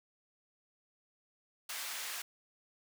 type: high-pass noise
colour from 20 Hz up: pink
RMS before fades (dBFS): -41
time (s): 1.69-2.22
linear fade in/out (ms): 5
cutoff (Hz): 1400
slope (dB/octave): 12
effects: none